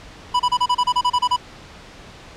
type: tone bursts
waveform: square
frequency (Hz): 987.8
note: B5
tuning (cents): 0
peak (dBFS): -15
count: 12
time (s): 0.34-1.365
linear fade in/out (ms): 10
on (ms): 57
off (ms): 31
effects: pink hiss -41 dBFS RMS until 2.36 s + low-pass 5000 Hz 12 dB/octave